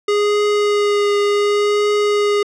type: tone with vibrato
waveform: square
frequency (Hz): 412.2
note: G#4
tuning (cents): -13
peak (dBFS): -14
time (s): 0.08-2.43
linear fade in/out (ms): 5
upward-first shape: triangle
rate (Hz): 0.68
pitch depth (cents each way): 16
effects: low-pass 6000 Hz 12 dB/octave